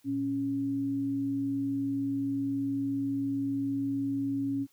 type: tone pair together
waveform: sine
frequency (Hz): 117.3 / 276.4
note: A#2 / C#4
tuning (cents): +11 / -5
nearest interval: octave + minor third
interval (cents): 1484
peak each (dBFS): -39 / -28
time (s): 0.04-4.67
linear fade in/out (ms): 50
effects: white hiss -67 dBFS RMS until 4.72 s + high-pass 60 Hz 12 dB/octave